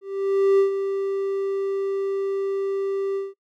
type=tone with ADSR envelope; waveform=triangle; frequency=392 Hz; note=G4; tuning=in tune; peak=-11 dBFS; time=0.01-3.34 s; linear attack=580 ms; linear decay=110 ms; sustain=-9 dB; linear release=180 ms; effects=noise-tail reverb RT60 0.1 s tail -21 dB re dry + MP3 96 kbps